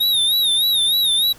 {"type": "tone with vibrato", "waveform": "square", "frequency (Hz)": 3729, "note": "A#7", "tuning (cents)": 0, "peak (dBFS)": -15, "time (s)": [0, 1.33], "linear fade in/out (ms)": 10, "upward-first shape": "sine", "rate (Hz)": 3.3, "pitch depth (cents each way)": 93, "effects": ["pink hiss -45 dBFS RMS until 1.38 s"]}